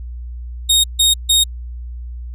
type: tone bursts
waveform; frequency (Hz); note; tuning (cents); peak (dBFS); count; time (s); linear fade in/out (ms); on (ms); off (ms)
sawtooth; 3729; A#7; 0; -7; 3; 0.69-1.44; 10; 150; 150
effects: added 60 Hz sine -26 dBFS peak until 2.34 s + resampled to 32000 Hz

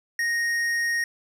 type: tone with tanh clipping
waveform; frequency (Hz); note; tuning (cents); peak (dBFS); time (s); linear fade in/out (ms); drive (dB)
sine; 1864.7; A#6; 0; -24; 0.19-1.04; 2; 12
effects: none

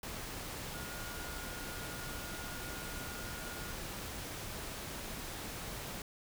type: tone in noise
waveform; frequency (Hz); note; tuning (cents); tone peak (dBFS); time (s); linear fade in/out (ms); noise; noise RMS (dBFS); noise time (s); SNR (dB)
sine; 1430; F6; +41; -49; 0.74-3.72; 2; pink; -43; 0.03-6.02; -9
effects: none

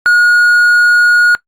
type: tone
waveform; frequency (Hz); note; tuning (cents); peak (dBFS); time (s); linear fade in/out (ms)
triangle; 1443; F#6; -44; -3; 0.06-1.35; 0
effects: noise-tail reverb RT60 0.1 s tail -20 dB re dry + Opus 48 kbps

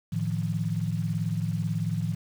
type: tone cluster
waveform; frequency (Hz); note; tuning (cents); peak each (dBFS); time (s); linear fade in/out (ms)
sine; 109.6 / 154.2 / 172.4; A2 / D#3 / F3; -6 / -15 / -22; -30; 0.12-2.15; 10
effects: 8-bit

